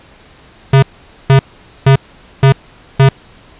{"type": "tone bursts", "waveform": "square", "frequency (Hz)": 135.5, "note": "C#3", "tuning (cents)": -39, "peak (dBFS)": -4, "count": 5, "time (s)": [0.73, 3.09], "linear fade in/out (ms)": 5, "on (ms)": 96, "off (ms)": 470, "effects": ["pink hiss -42 dBFS RMS until 3.59 s", "resampled to 8000 Hz"]}